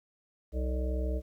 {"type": "harmonic tone with a mistuned harmonic", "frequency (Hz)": 63.3, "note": "B1", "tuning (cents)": 43, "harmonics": [1, 3, 5, 7, 9, 10], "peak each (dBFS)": [-29, -43, -41, -41, -44, -42], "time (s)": [0.52, 1.22], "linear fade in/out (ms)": 50, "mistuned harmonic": 10, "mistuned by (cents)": -64, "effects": ["11-bit"]}